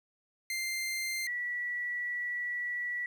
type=tone pair in turn; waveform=sawtooth / sine; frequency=2093 / 1947.8 Hz; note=C7 / B6; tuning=0 / -24 cents; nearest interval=minor second; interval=124 cents; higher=first; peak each=-29 / -32 dBFS; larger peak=first; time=0.5-1.27 / 1.27-3.06 s; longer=second; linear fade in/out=2 ms; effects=11-bit